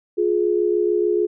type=tone pair together; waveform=sine; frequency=353.3 / 420.1 Hz; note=F4 / G#4; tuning=+20 / +20 cents; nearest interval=minor third; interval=300 cents; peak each=-19 dBFS; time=0.17-1.27 s; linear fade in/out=20 ms; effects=none